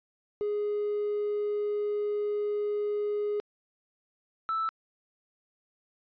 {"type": "tone pair in turn", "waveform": "triangle", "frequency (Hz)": [415.3, 1318.5], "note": ["G#4", "E6"], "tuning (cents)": [0, 0], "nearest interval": "octave + minor sixth", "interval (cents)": 2000, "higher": "second", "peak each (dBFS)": -24, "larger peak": "neither", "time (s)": [[0.41, 3.4], [4.49, 4.69]], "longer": "first", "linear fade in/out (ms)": 0, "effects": ["tanh soft clip ceiling -23 dBFS", "resampled to 11025 Hz"]}